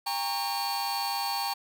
45% pulse tone cluster, 802 / 922 / 1112 / 4451 Hz, G5 / A#5 / C#6 / C#8, +39 / -19 / +5 / +6 cents, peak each -32 / -34 / -39 / -33 dBFS, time 0.06-1.54 s, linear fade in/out 10 ms, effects none

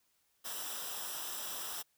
white noise with comb filter, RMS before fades -41 dBFS, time 0.44-1.83 s, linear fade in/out 20 ms, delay 0.45 ms, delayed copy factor -0.7, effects white hiss -75 dBFS RMS until 1.97 s

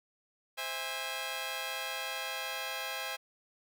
10% pulse chord, C augmented, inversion none, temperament just, 523.3 / 654.1 / 817.6 Hz, C5 / E5 / G#5, 0 / -14 / -27 cents, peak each -33 / -33 / -31 dBFS, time 0.57-3.17 s, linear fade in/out 20 ms, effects none

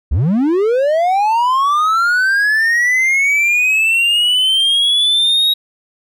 triangle linear sweep, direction up, 54.7 to 3809 Hz, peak -9 dBFS, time 0.11-5.54 s, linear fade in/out 10 ms, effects none

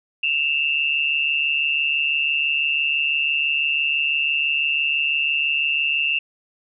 sine tone pair together, 2637 / 2783 Hz, E7 / F7, 0 / -7 cents, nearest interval minor second, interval 93 cents, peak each -21 dBFS, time 0.23-6.19 s, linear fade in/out 5 ms, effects none

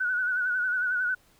sine tone with vibrato, 1480 Hz, F#6, in tune, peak -24 dBFS, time 0-1.15 s, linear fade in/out 10 ms, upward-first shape sine, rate 11 Hz, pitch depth 55 cents each way, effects pink hiss -62 dBFS RMS until 1.39 s

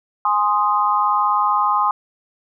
sine chord, Ab major, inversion none, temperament equal, 830.6 / 1046.5 / 1244.5 Hz, Ab5 / C6 / Eb6, 0 / 0 / 0 cents, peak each -20 / -18 / -19 dBFS, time 0.25-1.91 s, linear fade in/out 2 ms, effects none

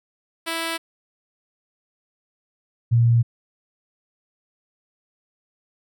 5% pulse / sine tone pair in turn, 329.6 / 117.41 Hz, E4 / A#2, 0 / +13 cents, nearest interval octave + tritone, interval 1787 cents, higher first, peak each -13 dBFS, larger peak neither, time 0.46-0.78 / 2.91-3.23 s, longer neither, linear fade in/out 20 ms, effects none

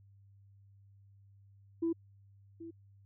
sine tone with echo, 332.1 Hz, E4, 13 cents sharp, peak -28 dBFS, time 1.82-1.93 s, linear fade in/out 10 ms, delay 780 ms, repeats 1, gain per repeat -15 dB, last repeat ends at 2.71 s, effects tanh soft clip ceiling -25 dBFS + added 99 Hz sine -58 dBFS peak until 3.05 s

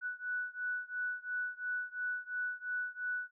sine beating tone pair, 1480 / 1482.9 Hz, F#6 / F#6, 0 / +3 cents, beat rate 2.9 Hz, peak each -38 / -39 dBFS, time 0.01-3.31 s, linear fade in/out 50 ms, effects none

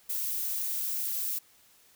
violet noise, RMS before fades -32 dBFS, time 0.09-1.39 s, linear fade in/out 10 ms, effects white hiss -61 dBFS RMS until 1.95 s

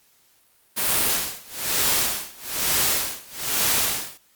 white noise with tremolo, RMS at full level -20 dBFS, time 0.76-4.18 s, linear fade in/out 20 ms, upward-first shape sine, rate 1.1 Hz, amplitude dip 95%, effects white hiss -60 dBFS RMS until 4.35 s + Opus 48 kbps

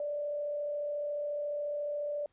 sine tone with frequency modulation, 586 Hz, D5, 4 cents flat, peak -32 dBFS, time 0-2.26 s, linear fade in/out 2 ms, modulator 34.2 Hz, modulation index 0.31, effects pink hiss -74 dBFS RMS until 2.32 s + resampled to 8000 Hz

